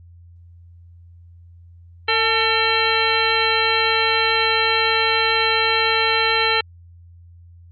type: harmonic tone with a mistuned harmonic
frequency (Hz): 450.5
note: A4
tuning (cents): +41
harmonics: 1 / 2 / 3 / 4 / 5 / 6 / 7 / 9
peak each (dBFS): -24 / -24 / -24 / -24 / -24 / -24 / -24 / -24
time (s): 2.08-6.61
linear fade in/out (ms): 5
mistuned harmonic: 2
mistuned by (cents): -60
effects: added 86 Hz sine -42 dBFS peak until 7.71 s + Opus 48 kbps